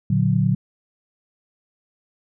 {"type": "chord", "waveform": "sine", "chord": "Bb augmented", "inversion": "none", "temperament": "equal", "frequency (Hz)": [116.54, 146.83, 185], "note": ["Bb2", "D3", "F#3"], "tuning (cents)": [0, 0, 0], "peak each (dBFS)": -20, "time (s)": [0.1, 0.55], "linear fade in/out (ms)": 5, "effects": []}